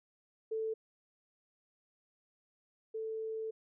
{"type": "tone pair in turn", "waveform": "sine", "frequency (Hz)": [442, 442], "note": ["A4", "A4"], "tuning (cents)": [8, 8], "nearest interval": "unison", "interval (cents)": 0, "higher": "neither", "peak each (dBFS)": [-33, -36], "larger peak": "first", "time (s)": [[0.51, 0.74], [2.94, 3.51]], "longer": "second", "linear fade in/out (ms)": 10, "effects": []}